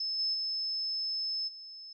sine tone with level steps, 5230 Hz, E8, 15 cents flat, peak -31 / -28 / -31 / -44 dBFS, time 0-1.93 s, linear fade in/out 5 ms, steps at 0.18 / 0.33 / 1.47 s, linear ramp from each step 20 ms, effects none

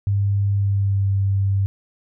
sine tone with pitch glide, 100 to 98.11 Hz, G2 to G2, +35 to +2 cents, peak -16 dBFS, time 0.07-1.66 s, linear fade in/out 0 ms, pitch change -33 cents, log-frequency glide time 0.56-1.1 s, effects none

